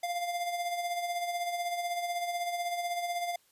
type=tone with tremolo; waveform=square; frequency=698.5 Hz; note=F5; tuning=in tune; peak=-30 dBFS; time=0.03-3.36 s; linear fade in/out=5 ms; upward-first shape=sine; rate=16 Hz; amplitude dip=50%; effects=white hiss -67 dBFS RMS until 3.51 s + resampled to 32000 Hz